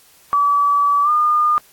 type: tone with pitch glide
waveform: sine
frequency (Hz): 1148 to 1214.2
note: D6 to D#6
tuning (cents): -40 to -43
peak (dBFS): -12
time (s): 0.33-1.58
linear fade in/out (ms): 0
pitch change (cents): +97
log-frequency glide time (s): 1.03-1.1
effects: white hiss -50 dBFS RMS until 1.72 s + AAC 64 kbps